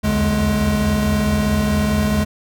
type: tone cluster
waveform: square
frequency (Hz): 64.6 / 79.9 / 84.5 / 146.5 / 210.5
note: C2 / D#2 / E2 / D3 / G#3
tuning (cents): -21 / +47 / +43 / -4 / +24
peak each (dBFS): -26 / -26 / -26 / -25 / -18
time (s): 0.03-2.25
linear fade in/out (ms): 20
effects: none